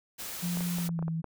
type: noise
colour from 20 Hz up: white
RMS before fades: -39 dBFS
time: 0.18-0.89 s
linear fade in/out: 20 ms
type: tone with pitch glide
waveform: sine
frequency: 174.61 to 162.92 Hz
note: F3 to E3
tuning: 0 to -20 cents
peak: -29 dBFS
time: 0.42-1.22 s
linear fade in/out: 20 ms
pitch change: -120 cents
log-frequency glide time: 0.77-1.06 s
type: clicks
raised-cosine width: 1 ms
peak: -26 dBFS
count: 8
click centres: 0.572 / 0.607 / 0.785 / 0.891 / 0.991 / 1.026 / 1.081 / 1.243 s
effects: none